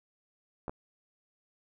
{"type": "clicks", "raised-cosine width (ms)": 1, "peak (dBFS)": -23, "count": 2, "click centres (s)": [0.681, 0.695], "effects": []}